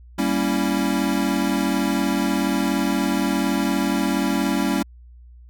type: chord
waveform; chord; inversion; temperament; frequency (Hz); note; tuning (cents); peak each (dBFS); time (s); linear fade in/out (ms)
square; G diminished seventh; none; equal; 196 / 233.1 / 277.2 / 329.6; G3 / Bb3 / Db4 / Fb4; 0 / 0 / 0 / 0; -25 / -27 / -24 / -27; 0.18-4.83; 10
effects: added 60 Hz sine -42 dBFS peak until 5.49 s